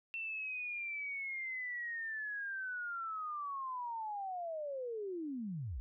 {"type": "linear sweep", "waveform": "sine", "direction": "down", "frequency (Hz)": [2700, 49.07], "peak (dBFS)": -38, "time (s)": [0.14, 5.8], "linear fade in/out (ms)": 0, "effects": []}